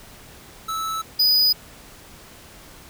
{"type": "tone pair in turn", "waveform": "square", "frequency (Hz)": [1309, 4964], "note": ["E6", "D#8"], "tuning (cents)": [-13, -5], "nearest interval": "octave + major seventh", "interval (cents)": 2308, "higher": "second", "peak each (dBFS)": [-25, -15], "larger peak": "second", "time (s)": [[0.68, 1.02], [1.19, 1.53]], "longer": "neither", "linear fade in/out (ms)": 10, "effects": ["pink hiss -45 dBFS RMS until 2.89 s"]}